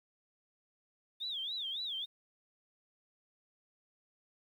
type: tone with vibrato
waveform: sine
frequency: 3520 Hz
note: A7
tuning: in tune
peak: -36 dBFS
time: 1.2-2.06 s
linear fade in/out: 20 ms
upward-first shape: sine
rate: 3.6 Hz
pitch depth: 210 cents each way
effects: 11-bit